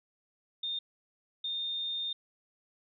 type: tone bursts at uneven times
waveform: sine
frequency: 3642 Hz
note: A#7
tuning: 41 cents flat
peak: -32 dBFS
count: 2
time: 0.63-0.79 / 1.44-2.13 s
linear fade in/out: 5 ms
effects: none